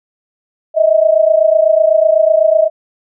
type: tone pair together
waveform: sine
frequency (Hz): 622.3 / 650.3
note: D#5 / E5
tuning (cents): 0 / -24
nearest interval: minor second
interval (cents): 76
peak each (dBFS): -10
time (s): 0.74-2.7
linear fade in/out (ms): 50
effects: none